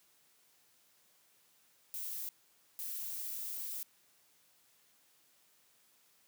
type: noise bursts at uneven times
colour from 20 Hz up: violet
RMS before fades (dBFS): -41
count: 2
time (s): 1.94-2.29 / 2.79-3.83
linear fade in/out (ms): 0
effects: white hiss -69 dBFS RMS until 6.27 s + high-pass 100 Hz 12 dB/octave